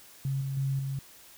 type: tone with level steps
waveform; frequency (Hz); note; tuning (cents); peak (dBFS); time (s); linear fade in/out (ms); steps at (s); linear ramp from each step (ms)
sine; 135.9; C#3; -34; -27 / -30 / -26 / -30; 0.25-0.99; 2; 0.41 / 0.57 / 0.79; 2
effects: white hiss -53 dBFS RMS until 1.37 s